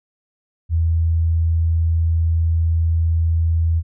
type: tone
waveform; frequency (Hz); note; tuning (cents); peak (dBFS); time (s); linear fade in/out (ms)
sine; 82.3; E2; -2; -14; 0.69-3.83; 50
effects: none